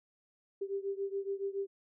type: beating tone pair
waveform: sine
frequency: 392 / 399.1 Hz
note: G4 / G4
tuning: 0 / +31 cents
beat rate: 7.1 Hz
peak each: -36 / -38 dBFS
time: 0.61-1.67 s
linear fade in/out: 10 ms
effects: none